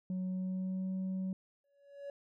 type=tone with pitch glide; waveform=sine; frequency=185 to 188.23 Hz; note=F#3 to F#3; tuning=0 to +30 cents; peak=-31 dBFS; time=0.1-1.33 s; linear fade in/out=2 ms; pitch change=+30 cents; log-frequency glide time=0.24-0.92 s
type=tone with exponential growth; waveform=triangle; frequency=564 Hz; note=C#5; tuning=30 cents sharp; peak=-36 dBFS; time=1.64-2.1 s; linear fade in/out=2 ms; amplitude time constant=100 ms
effects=tanh soft clip ceiling -33 dBFS